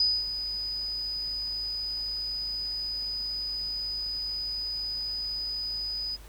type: tone with ADSR envelope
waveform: sine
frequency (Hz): 4978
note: D#8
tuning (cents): 0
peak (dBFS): -20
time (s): 0-6.17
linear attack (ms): 3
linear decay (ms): 240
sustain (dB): -10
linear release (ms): 26
effects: added 50 Hz sine -45 dBFS peak until 6.28 s + pink hiss -53 dBFS RMS until 6.28 s